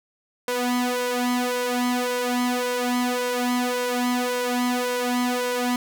sawtooth tone with flanger, 246.9 Hz, B3, in tune, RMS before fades -24 dBFS, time 0.48-5.76 s, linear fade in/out 2 ms, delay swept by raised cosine 1.9 to 3.1 ms, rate 1.8 Hz, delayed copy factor +0.8, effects none

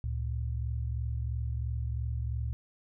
sine tone pair together, 70.3 / 113.28 Hz, C#2 / A#2, +25 / -49 cents, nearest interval minor sixth, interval 826 cents, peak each -32 / -34 dBFS, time 0.04-2.53 s, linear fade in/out 0 ms, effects none

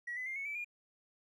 triangle tone with pitch steps, 1921 / 2012 / 2107 / 2207 / 2311 / 2420 Hz, B6 / B6 / C7 / C#7 / D7 / D#7, -48 / +32 / +12 / -8 / -28 / -49 cents, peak -34 dBFS, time 0.07-0.646 s, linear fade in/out 10 ms, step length 96 ms, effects tanh soft clip ceiling -35 dBFS

